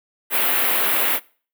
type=band-stop noise; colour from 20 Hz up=white; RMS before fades=-19 dBFS; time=0.3-1.2 s; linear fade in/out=50 ms; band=3100 to 12000 Hz; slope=24 dB/octave; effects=noise-tail reverb RT60 0.4 s tail -22 dB re dry + high-pass 300 Hz 12 dB/octave